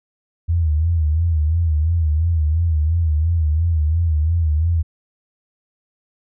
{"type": "tone with vibrato", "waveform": "sine", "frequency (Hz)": 80.3, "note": "E2", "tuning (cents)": -45, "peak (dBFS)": -14, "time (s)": [0.48, 4.83], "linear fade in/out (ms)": 20, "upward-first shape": "sine", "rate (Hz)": 2.9, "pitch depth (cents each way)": 110, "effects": []}